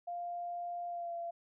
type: tone with pitch glide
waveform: sine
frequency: 698.5 to 683.7 Hz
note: F5 to F5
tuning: 0 to -37 cents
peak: -37 dBFS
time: 0.07-1.31 s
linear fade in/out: 10 ms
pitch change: -37 cents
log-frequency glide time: 0.88-1.13 s
effects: none